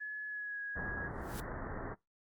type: tone with pitch glide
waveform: sine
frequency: 1703 to 1658.3 Hz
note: G#6 to G#6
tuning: +43 to -3 cents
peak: -38 dBFS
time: 0-1.09 s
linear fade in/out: 20 ms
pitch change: -46 cents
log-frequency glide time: 0.27-0.61 s
type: low-pass noise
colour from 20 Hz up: pink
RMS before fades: -42 dBFS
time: 0.75-1.95 s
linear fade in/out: 20 ms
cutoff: 1900 Hz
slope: 96 dB/octave
type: noise with exponential growth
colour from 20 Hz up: white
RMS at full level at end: -45 dBFS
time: 1.1-1.4 s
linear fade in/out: 0 ms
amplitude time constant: 65 ms
effects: noise-tail reverb RT60 0.2 s tail -23 dB re dry + Opus 32 kbps